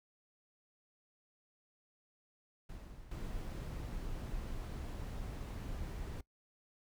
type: noise with exponential decay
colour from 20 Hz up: brown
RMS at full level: -47 dBFS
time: 2.69-4.9 s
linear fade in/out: 5 ms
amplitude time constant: 480 ms
type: noise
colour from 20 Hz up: brown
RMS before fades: -42 dBFS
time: 3.11-6.21 s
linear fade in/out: 5 ms
effects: noise-tail reverb RT60 0.1 s tail -21 dB re dry